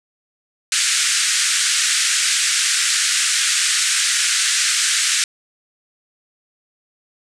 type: band-pass noise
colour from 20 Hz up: white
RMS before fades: -18 dBFS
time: 0.72-5.24 s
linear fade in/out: 2 ms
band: 1400 to 9100 Hz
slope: 48 dB/octave
effects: none